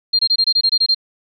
sine tone bursts, 4200 Hz, C8, 6 cents sharp, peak -11 dBFS, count 10, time 0.13-0.947 s, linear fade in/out 10 ms, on 61 ms, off 23 ms, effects none

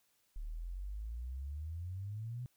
sine exponential sweep, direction up, 35.97 to 127 Hz, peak -39 dBFS, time 0.36-2.46 s, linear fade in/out 0 ms, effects white hiss -75 dBFS RMS until 2.56 s

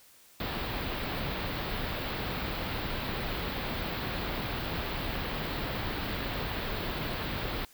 pink band-stop noise, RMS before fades -34 dBFS, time 0.4-7.65 s, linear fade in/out 2 ms, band 4500 to 15000 Hz, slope 48 dB/octave, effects white hiss -58 dBFS RMS until 7.73 s

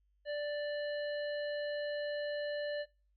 harmonic tone, 587.3 Hz, D5, in tune, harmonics 1 / 3 / 5 / 7, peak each -35 / -44 / -51 / -51 dBFS, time 0.25-2.86 s, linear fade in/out 50 ms, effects noise-tail reverb RT60 0.4 s tail -26 dB re dry + added 50 Hz sine -70 dBFS peak until 3.16 s

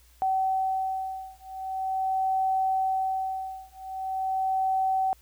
sine beating tone pair, 762 / 762.43 Hz, G5 / G5, -49 / -48 cents, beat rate 0.43 Hz, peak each -28 dBFS, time 0.22-5.13 s, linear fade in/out 0 ms, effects added 60 Hz sine -56 dBFS peak until 5.21 s + white hiss -61 dBFS RMS until 5.21 s

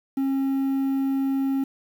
triangle tone with quantisation, 270.7 Hz, C#4, 41 cents flat, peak -19 dBFS, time 0.17-1.64 s, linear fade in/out 5 ms, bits 8, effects none

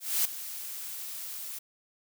blue noise with ADSR envelope, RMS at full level -25 dBFS, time 0-1.59 s, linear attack 250 ms, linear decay 5 ms, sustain -14 dB, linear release 8 ms, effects none

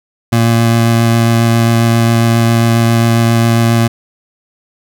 25% pulse tone with vibrato, 115.6 Hz, A#2, 14 cents flat, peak -4 dBFS, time 0.32-3.88 s, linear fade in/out 10 ms, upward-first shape sine, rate 7.4 Hz, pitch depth 10 cents each way, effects none

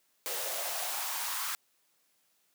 white noise with high-pass filter sweep, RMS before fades -35 dBFS, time 0.26-1.55 s, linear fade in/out 0 ms, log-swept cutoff 480 to 1200 Hz, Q 3.4, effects white hiss -72 dBFS RMS until 2.54 s + high-pass 150 Hz 12 dB/octave

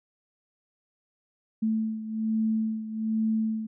sine beating tone pair, 219.9 / 221.1 Hz, A3 / A3, -1 / +9 cents, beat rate 1.2 Hz, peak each -26 / -31 dBFS, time 1.62-3.67 s, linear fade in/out 10 ms, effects none

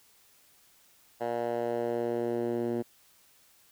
10% pulse tone with band-pass filter sweep, 118.5 Hz, A#2, 29 cents sharp, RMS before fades -31 dBFS, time 1.2-2.83 s, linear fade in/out 20 ms, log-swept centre 690 to 300 Hz, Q 1.7, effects white hiss -62 dBFS RMS until 3.71 s

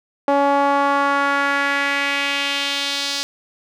sawtooth tone with band-pass filter sweep, 281.2 Hz, C#4, 25 cents sharp, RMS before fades -19 dBFS, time 0.28-3.23 s, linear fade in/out 0 ms, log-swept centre 710 to 4700 Hz, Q 2.1, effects none

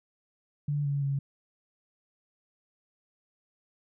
sine tone with pitch steps, 145.6 / 141.6 / 138.9 Hz, D3 / C#3 / C#3, -15 / +37 / +4 cents, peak -26 dBFS, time 0.68-1.19 s, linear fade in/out 5 ms, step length 170 ms, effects none

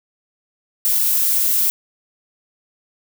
violet noise with high-pass filter sweep, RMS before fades -17 dBFS, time 0.85-1.7 s, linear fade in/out 0 ms, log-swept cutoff 430 to 810 Hz, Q 1.4, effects none

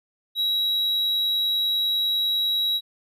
triangle tone, 3870 Hz, B7, 36 cents flat, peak -19 dBFS, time 0.35-2.81 s, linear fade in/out 50 ms, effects none

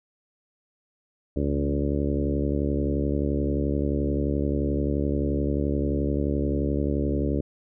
harmonic tone with a mistuned harmonic, 71.5 Hz, D2, 46 cents flat, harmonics 1 / 2 / 3 / 4 / 5 / 6 / 7 / 8, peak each -27 / -31 / -31 / -28 / -32 / -33 / -36 / -36 dBFS, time 1.36-7.41 s, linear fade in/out 5 ms, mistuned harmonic 2, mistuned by -20 cents, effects none

